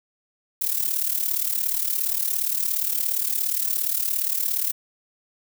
violet noise with amplitude modulation, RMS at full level -21 dBFS, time 0.61-4.72 s, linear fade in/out 10 ms, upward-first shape sine, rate 37.2 Hz, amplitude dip 75%, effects none

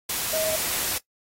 sine tone in noise, 632 Hz, D#5, 27 cents sharp, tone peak -25 dBFS, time 0.33-0.56 s, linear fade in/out 5 ms, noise white, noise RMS -27 dBFS, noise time 0.09-0.98 s, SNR -1 dB, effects noise-tail reverb RT60 0.1 s tail -19 dB re dry + AAC 48 kbps

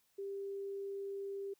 sine tone, 395.7 Hz, G4, 16 cents sharp, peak -39 dBFS, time 0.18-1.54 s, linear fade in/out 10 ms, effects white hiss -75 dBFS RMS until 1.59 s

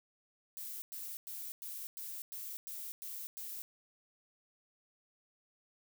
violet noise bursts, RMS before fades -44 dBFS, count 9, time 0.57-3.62 s, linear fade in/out 0 ms, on 250 ms, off 100 ms, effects none

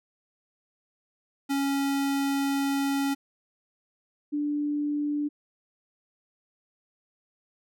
square / sine tone pair in turn, 277.2 / 293.6 Hz, C#4 / D4, 0 / 0 cents, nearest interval minor second, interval 100 cents, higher second, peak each -25 dBFS, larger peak neither, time 1.49-3.15 / 4.32-5.29 s, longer first, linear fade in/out 20 ms, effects none

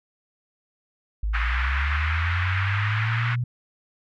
sine linear sweep, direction up, 50.9 to 123.47 Hz, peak -22 dBFS, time 1.23-3.44 s, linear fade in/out 5 ms
white band-pass noise, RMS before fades -29 dBFS, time 1.33-3.36 s, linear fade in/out 20 ms, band 1200 to 2100 Hz, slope 24 dB/octave
effects none

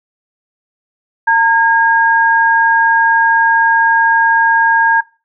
sine tone pair together, 912 / 1627.8 Hz, A#5 / G#6, -38 / -35 cents, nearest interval minor seventh, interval 1003 cents, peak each -10 dBFS, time 1.27-5.01 s, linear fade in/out 10 ms, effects noise-tail reverb RT60 0.3 s tail -21 dB re dry

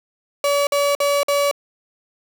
35% pulse tone bursts, 570 Hz, C#5, 48 cents sharp, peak -14 dBFS, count 4, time 0.44-1.513 s, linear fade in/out 2 ms, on 230 ms, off 51 ms, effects 7-bit

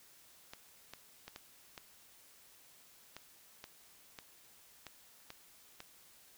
clicks, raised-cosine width 0.2 ms, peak -29 dBFS, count 11, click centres 0.535 / 0.936 / 1.28 / 1.361 / 1.778 / 3.166 / 3.641 / 4.188 / 4.867 / 5.304 / 5.804 s, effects white hiss -62 dBFS RMS until 6.37 s

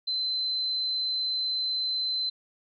sine tone, 4064 Hz, B7, 49 cents sharp, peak -26 dBFS, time 0.07-2.3 s, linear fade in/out 10 ms, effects none

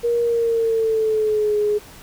sine tone with pitch glide, 472.1 to 418.2 Hz, A#4 to G#4, +22 to +12 cents, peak -16 dBFS, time 0.03-1.79 s, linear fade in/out 20 ms, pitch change -210 cents, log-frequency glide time 0.22-1.57 s, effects pink hiss -43 dBFS RMS until 2.02 s

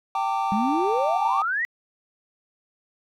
triangle chord, G suspended second, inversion none, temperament equal with one note detuned, 784 / 900 / 1174.7 Hz, G5 / A5 / D6, 0 / +39 / 0 cents, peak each -23 / -25 / -27 dBFS, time 0.15-1.42 s, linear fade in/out 2 ms
sine exponential sweep, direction up, 195 to 2000 Hz, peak -22 dBFS, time 0.52-1.65 s, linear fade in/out 0 ms
effects tanh soft clip ceiling -8 dBFS

